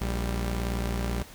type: tone pair together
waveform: sawtooth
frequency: 58.45 / 196.6 Hz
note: A#1 / G3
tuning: +5 / +5 cents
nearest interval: octave + major sixth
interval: 2100 cents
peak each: -24 / -30 dBFS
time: 0.01-1.23 s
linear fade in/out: 5 ms
effects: pink hiss -48 dBFS RMS until 1.34 s